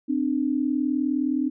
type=tone pair together; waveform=sine; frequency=260 / 299.5 Hz; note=C4 / D4; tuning=-11 / +34 cents; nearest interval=major second; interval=245 cents; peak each=-24 dBFS; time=0.08-1.5 s; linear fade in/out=20 ms; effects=none